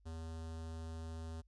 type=tone with notch filter; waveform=square; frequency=81.2 Hz; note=E2; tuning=26 cents flat; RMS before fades=-45 dBFS; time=0.05-1.42 s; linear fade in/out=20 ms; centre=2200 Hz; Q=1.5; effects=added 50 Hz sine -65 dBFS peak until 1.47 s + resampled to 22050 Hz